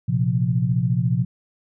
sine chord, Bb suspended second, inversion none, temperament equal, 116.54 / 130.81 / 174.61 Hz, Bb2 / C3 / F3, 0 / 0 / 0 cents, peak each -22 / -21 / -23 dBFS, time 0.08-1.25 s, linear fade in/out 10 ms, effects none

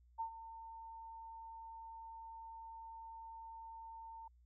sine tone with ADSR envelope, 905 Hz, A5, 48 cents sharp, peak -36 dBFS, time 0.18-4.28 s, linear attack 25 ms, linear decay 91 ms, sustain -13 dB, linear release 6 ms, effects added 60 Hz sine -64 dBFS peak until 4.45 s

